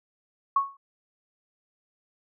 sine tone with exponential decay, 1104 Hz, C#6, 7 cents flat, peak -16 dBFS, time 0.56-0.77 s, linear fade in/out 5 ms, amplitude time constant 45 ms, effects none

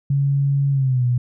sine tone with pitch glide, 139.7 to 123.03 Hz, C#3 to B2, +14 to -6 cents, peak -15 dBFS, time 0.1-1.18 s, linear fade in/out 5 ms, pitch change -220 cents, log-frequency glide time 0.71-1.05 s, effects none

